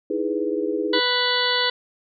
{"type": "chord", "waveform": "sine", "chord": "E major seventh", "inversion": "third", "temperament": "equal", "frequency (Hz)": [311.1, 329.6, 415.3, 493.9], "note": ["D#4", "E4", "G#4", "B4"], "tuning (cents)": [0, 0, 0, 0], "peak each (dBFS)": [-27, -28, -25, -28], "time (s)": [0.1, 1], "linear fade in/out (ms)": 5}
{"type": "harmonic tone", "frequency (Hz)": 493.9, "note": "B4", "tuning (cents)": 0, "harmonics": [1, 2, 3, 4, 6, 7, 8, 9], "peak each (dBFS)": [-27, -27, -27, -27, -27, -27, -27, -27], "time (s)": [0.93, 1.7], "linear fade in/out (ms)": 5}
{"effects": []}